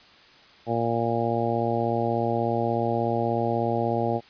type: harmonic tone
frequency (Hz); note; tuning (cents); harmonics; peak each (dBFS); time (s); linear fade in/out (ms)
116.54; A#2; 0; 1 / 2 / 3 / 4 / 5 / 6 / 7; -30 / -30 / -30 / -30 / -30 / -30 / -30; 0.66-4.21; 50
effects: white hiss -52 dBFS RMS until 4.29 s + resampled to 11025 Hz